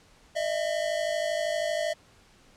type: tone pair together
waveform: square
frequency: 609.3 / 662 Hz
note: D#5 / E5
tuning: -36 / +7 cents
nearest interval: minor second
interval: 143 cents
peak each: -30 / -30 dBFS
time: 0.35-1.94 s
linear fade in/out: 20 ms
effects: pink hiss -58 dBFS RMS until 2.56 s + low-pass 8000 Hz 12 dB/octave